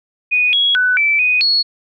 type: tone with pitch steps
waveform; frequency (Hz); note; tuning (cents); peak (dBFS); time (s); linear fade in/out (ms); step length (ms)
sine; 2477 / 3325 / 1495 / 2322 / 2490 / 4351; D#7 / G#7 / F#6 / D7 / D#7 / C#8; -8 / +1 / +17 / -20 / +1 / -33; -11; 0.31-1.63; 20; 220
effects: none